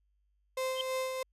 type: tone with tremolo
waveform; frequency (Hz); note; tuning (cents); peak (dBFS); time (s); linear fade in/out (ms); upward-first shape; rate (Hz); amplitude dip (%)
35% pulse; 520; C5; -11; -29; 0.57-1.23; 5; sine; 3.1; 40
type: tone with exponential growth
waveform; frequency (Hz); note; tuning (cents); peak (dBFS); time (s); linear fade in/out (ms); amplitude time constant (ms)
sine; 3136; G7; 0; -27; 0.71-0.81; 1; 20
effects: added 50 Hz sine -70 dBFS peak until 1.32 s + resampled to 32000 Hz